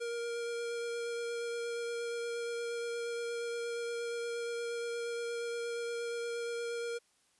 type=tone with vibrato; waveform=square; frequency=470 Hz; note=A#4; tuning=14 cents sharp; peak=-36 dBFS; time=0-6.99 s; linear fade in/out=20 ms; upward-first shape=sine; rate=8.5 Hz; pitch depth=10 cents each way; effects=white hiss -71 dBFS RMS until 7.39 s + resampled to 24000 Hz